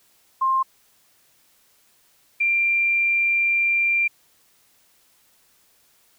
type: tone pair in turn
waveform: sine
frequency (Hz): 1058 / 2375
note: C6 / D7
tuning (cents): +19 / +19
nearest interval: octave + major second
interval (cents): 1400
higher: second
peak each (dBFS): -17 / -17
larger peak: neither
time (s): 0.41-0.63 / 2.4-4.08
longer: second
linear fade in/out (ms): 10
effects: white hiss -60 dBFS RMS until 6.18 s